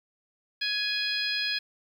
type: harmonic tone with a mistuned harmonic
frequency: 830.6 Hz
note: G#5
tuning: in tune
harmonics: 2 / 3 / 4 / 5 / 6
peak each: -33 / -33 / -33 / -33 / -33 dBFS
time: 0.61-1.59 s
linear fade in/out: 10 ms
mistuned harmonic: 2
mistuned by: +17 cents
effects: 9-bit